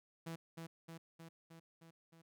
sawtooth tone with echo, 164.81 Hz, E3, in tune, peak -39 dBFS, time 0.26-0.36 s, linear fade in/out 10 ms, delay 310 ms, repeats 6, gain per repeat -3 dB, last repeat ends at 2.22 s, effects none

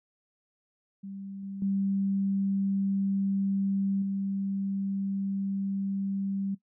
sine tone with level steps, 196 Hz, G3, in tune, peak -37 / -35 / -25 / -28 dBFS, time 1.03-6.55 s, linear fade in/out 10 ms, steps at 1.43 / 1.62 / 4.02 s, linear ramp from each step 2 ms, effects noise-tail reverb RT60 0.1 s tail -17 dB re dry

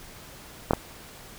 clicks, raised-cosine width 1 ms, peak -6 dBFS, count 2, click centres 0.709 / 0.734 s, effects pink hiss -46 dBFS RMS until 1.38 s

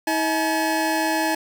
25% pulse tone pair together, 319.5 / 853 Hz, D#4 / G#5, +46 / +46 cents, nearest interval octave + perfect fourth, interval 1700 cents, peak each -19 dBFS, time 0.07-1.35 s, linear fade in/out 5 ms, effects none

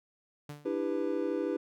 sawtooth tone with exponential decay, 146.83 Hz, D3, in tune, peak -35 dBFS, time 0.49-0.79 s, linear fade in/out 5 ms, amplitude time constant 65 ms
triangle chord, E minor seventh, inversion third, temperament just, 296.7 / 329.6 / 395.6 / 494.4 Hz, D4 / E4 / G4 / B4, +18 / 0 / +16 / +2 cents, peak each -33 dBFS, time 0.65-1.57 s, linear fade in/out 10 ms
effects none

